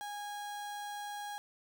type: tone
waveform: 35% pulse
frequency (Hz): 823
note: G#5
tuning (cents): -16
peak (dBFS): -38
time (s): 0.01-1.38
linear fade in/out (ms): 0
effects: none